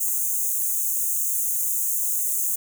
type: high-pass noise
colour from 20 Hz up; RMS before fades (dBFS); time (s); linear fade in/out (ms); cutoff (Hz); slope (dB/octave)
white; -24; 0-2.56; 10; 6300; 96
effects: none